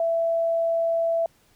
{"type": "tone", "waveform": "sine", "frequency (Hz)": 665, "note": "E5", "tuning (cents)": 15, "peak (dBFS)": -20, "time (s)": [0, 1.26], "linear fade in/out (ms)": 2, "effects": ["pink hiss -61 dBFS RMS until 1.55 s"]}